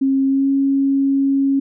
sine tone with pitch glide, 270 to 274.2 Hz, C#4 to C#4, -45 to -19 cents, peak -13 dBFS, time 0.01-1.6 s, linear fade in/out 10 ms, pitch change +26 cents, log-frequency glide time 0.27-0.49 s, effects none

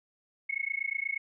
sine tone with amplitude modulation, 2191 Hz, C#7, 21 cents flat, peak -26 dBFS, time 0.49-1.18 s, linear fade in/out 10 ms, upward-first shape sine, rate 28.3 Hz, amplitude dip 100%, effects none

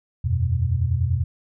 sine chord, E suspended second, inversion none, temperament equal, 82.41 / 92.5 / 123.47 Hz, E2 / F#2 / B2, 0 / 0 / 0 cents, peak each -23 dBFS, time 0.24-1.24 s, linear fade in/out 10 ms, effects none

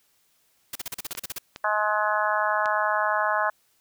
white noise bursts, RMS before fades -32 dBFS, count 11, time 0.73-1.385 s, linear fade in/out 5 ms, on 25 ms, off 38 ms
clicks, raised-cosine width 0.2 ms, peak -19 dBFS, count 4, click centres 1.109 / 1.151 / 1.561 / 2.658 s
harmonic tone, 211.5 Hz, G#3, 32 cents sharp, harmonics 3 / 4 / 5 / 6 / 7 / 8, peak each -28 / -28 / -27 / -30 / -29 / -30 dBFS, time 1.64-3.5 s, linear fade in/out 5 ms
effects white hiss -66 dBFS RMS until 3.8 s

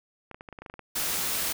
clicks, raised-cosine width 0.5 ms, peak -27 dBFS, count 11, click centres 0.313 / 0.345 / 0.409 / 0.488 / 0.527 / 0.588 / 0.62 / 0.662 / 0.699 / 0.74 / 0.793 s
white noise, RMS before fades -29 dBFS, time 0.95-1.53 s, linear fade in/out 10 ms
effects none

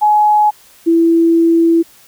sine tone pair in turn, 843 / 332.6 Hz, G#5 / E4, +26 / +16 cents, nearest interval octave + major third, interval 1610 cents, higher first, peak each -7 dBFS, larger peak neither, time 0.01-0.51 / 0.86-1.83 s, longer second, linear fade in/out 20 ms, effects white hiss -45 dBFS RMS until 2.07 s

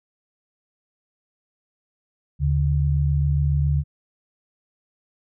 sine tone pair together, 75.8 / 143.09 Hz, D#2 / D3, -45 / -45 cents, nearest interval major seventh, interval 1100 cents, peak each -20 dBFS, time 2.39-3.84 s, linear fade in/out 50 ms, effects none

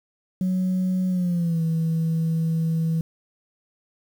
sine tone with pitch glide, 185 to 162.92 Hz, F#3 to E3, 0 to -20 cents, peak -18 dBFS, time 0.41-3.01 s, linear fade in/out 2 ms, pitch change -220 cents, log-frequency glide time 1.08-1.62 s, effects tanh soft clip ceiling -18 dBFS + 8-bit

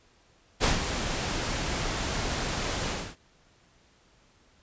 pink noise with ADSR envelope, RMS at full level -22 dBFS, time 0.6-3.16 s, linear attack 38 ms, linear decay 150 ms, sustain -8 dB, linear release 260 ms, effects pink hiss -62 dBFS RMS until 4.62 s + resampled to 16000 Hz

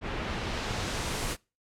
pink noise with low-pass filter sweep, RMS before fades -33 dBFS, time 0.01-1.37 s, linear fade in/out 50 ms, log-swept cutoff 2300 to 12000 Hz, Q 0.82, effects noise-tail reverb RT60 0.3 s tail -25 dB re dry

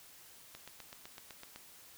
click train, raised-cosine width 0.2 ms, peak -30 dBFS, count 9, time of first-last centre 0.55-1.56 s, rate 7.92 Hz, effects white hiss -57 dBFS RMS until 1.97 s

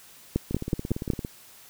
two click trains, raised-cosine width 3 ms, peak -10 / -18 dBFS, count 5 / 14, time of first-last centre 0.36-1.102 / 0.51-1.249 s, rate 5.39 / 17.6 Hz, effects white hiss -51 dBFS RMS until 1.69 s

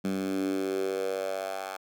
10% pulse tone with high-pass filter sweep, 95.8 Hz, G2, 39 cents flat, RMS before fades -31 dBFS, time 0.04-1.77 s, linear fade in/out 10 ms, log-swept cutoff 200 to 870 Hz, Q 4.2, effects none

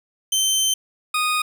20% pulse tone pair in turn, 3099 / 1240.2 Hz, G7 / D#6, -21 / -6 cents, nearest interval octave + major third, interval 1585 cents, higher first, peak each -12 / -14 dBFS, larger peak first, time 0.32-0.74 / 1.14-1.42 s, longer first, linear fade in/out 5 ms, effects none

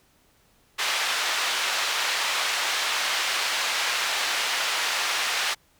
white band-pass noise, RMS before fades -26 dBFS, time 0.78-5.55 s, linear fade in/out 20 ms, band 790 to 3900 Hz, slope 12 dB/octave, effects pink hiss -62 dBFS RMS until 5.79 s

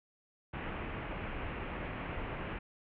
pink low-pass noise, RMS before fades -40 dBFS, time 0.53-2.59 s, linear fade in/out 10 ms, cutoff 2800 Hz, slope 48 dB/octave, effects none

